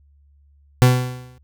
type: tone with exponential decay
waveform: 40% pulse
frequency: 125.7 Hz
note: B2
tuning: 31 cents sharp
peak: -6 dBFS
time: 0.82-1.38 s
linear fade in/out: 0 ms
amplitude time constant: 120 ms
effects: added 71 Hz sine -51 dBFS peak until 1.43 s